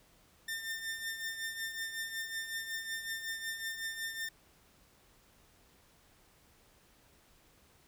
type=tone with tremolo; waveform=sawtooth; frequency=1802 Hz; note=A6; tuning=41 cents sharp; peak=-31 dBFS; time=0.48-4.29 s; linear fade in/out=5 ms; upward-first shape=triangle; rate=5.4 Hz; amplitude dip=65%; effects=pink hiss -65 dBFS RMS until 7.87 s